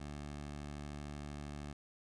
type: tone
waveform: 15% pulse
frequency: 73 Hz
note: D2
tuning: 10 cents flat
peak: -37 dBFS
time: 0-1.73 s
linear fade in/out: 5 ms
effects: resampled to 22050 Hz